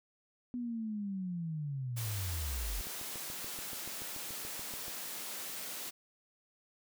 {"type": "linear sweep", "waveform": "sine", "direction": "down", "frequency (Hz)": [248.4, 41.27], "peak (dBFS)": -35, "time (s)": [0.54, 2.81], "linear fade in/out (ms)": 0}
{"type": "high-pass noise", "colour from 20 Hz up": "white", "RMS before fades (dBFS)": -42, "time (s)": [1.96, 5.91], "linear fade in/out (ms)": 20, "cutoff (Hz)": 140, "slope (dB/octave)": 24}
{"type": "click train", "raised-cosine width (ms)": 2, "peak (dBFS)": -35, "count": 15, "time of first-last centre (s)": [2.87, 4.881], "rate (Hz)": 6.96}
{"effects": []}